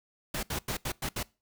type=noise bursts at uneven times; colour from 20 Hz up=pink; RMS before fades=-33 dBFS; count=6; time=0.34-0.43 / 0.5-0.59 / 0.68-0.77 / 0.85-0.92 / 1.02-1.09 / 1.16-1.23 s; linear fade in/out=5 ms; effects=noise-tail reverb RT60 0.3 s tail -23 dB re dry